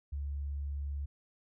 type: tone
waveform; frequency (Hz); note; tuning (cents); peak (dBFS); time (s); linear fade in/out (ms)
sine; 71; C#2; +42; -34; 0.12-1.06; 10
effects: none